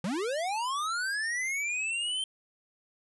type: linear sweep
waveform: square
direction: up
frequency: 160 to 3136 Hz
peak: -30 dBFS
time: 0.04-2.24 s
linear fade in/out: 2 ms
effects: resampled to 24000 Hz